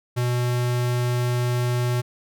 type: tone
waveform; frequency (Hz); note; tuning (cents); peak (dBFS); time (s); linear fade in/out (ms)
square; 122.6; B2; -12; -21; 0.16-2.02; 20
effects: none